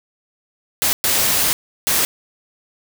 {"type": "noise bursts at uneven times", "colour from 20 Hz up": "white", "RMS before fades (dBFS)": -17, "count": 3, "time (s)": [[0.82, 0.93], [1.04, 1.53], [1.87, 2.05]], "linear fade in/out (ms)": 0, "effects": []}